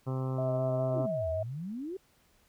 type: harmonic tone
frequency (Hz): 130.81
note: C3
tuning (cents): 0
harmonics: 1 / 2 / 3 / 4 / 5 / 6 / 7 / 8 / 9 / 10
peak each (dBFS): -31 / -39 / -41 / -43 / -49 / -48 / -52 / -48 / -51 / -52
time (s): 0.06-1.07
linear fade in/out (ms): 20
type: tone with vibrato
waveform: sine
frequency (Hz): 643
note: E5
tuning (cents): -43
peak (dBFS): -30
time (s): 0.38-1.43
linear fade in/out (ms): 5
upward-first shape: square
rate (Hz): 4.8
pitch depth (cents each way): 15
type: exponential two-way sweep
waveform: sine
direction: down then up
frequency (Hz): 397.8 to 76.8 to 397.8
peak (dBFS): -35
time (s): 0.94-1.97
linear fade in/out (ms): 5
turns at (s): 1.29
effects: pink hiss -67 dBFS RMS until 2.48 s